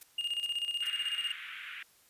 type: noise bursts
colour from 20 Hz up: blue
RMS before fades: -46 dBFS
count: 3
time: 0.01-0.876 s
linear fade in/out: 5 ms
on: 22 ms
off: 400 ms
type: tone with tremolo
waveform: triangle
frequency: 2835 Hz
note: F7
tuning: 25 cents sharp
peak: -28 dBFS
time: 0.18-1.32 s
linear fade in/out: 5 ms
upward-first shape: square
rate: 16 Hz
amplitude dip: 65%
type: band-pass noise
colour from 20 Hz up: white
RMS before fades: -44 dBFS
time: 0.82-1.83 s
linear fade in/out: 5 ms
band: 1400 to 3000 Hz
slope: 48 dB/octave
effects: white hiss -64 dBFS RMS until 2.09 s + resampled to 32000 Hz